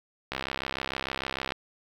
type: click train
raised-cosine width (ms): 0.3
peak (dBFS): -14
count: 81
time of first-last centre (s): 0.32-1.521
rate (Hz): 66.6
effects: 7-bit